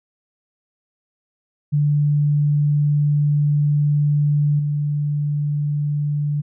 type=tone with level steps; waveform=sine; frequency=146.83 Hz; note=D3; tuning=in tune; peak=-14 / -18 dBFS; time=1.72-6.42 s; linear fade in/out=20 ms; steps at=4.59 s; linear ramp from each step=5 ms; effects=none